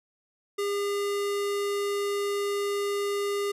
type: tone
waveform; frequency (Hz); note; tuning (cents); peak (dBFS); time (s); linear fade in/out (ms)
square; 404.6; G#4; -45; -27; 0.58-3.52; 10
effects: resampled to 32000 Hz